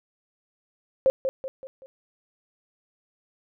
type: tone with echo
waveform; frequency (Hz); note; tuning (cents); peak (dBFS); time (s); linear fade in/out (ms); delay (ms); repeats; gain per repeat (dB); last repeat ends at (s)
sine; 530; C5; +22; -15; 1.06-1.1; 0; 190; 4; -7; 1.86
effects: none